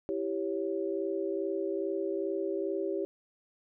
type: chord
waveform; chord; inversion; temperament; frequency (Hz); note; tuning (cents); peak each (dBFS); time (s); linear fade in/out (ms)
sine; C# diminished; first; equal; 329.6 / 392 / 554.4; E4 / G4 / C#5; 0 / 0 / 0; -35 / -32 / -37; 0.09-3.05; 0
effects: none